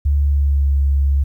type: tone with pitch glide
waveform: sine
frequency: 71.6 to 69.56 Hz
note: D2 to C#2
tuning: -43 to +7 cents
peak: -12 dBFS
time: 0.05-1.24 s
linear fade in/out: 10 ms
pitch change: -50 cents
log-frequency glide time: 0.18-0.72 s
effects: 9-bit